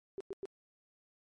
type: tone bursts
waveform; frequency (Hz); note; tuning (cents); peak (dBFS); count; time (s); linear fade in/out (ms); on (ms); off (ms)
sine; 390; G4; -9; -37; 3; 0.18-0.455; 0; 25; 100
effects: MP3 48 kbps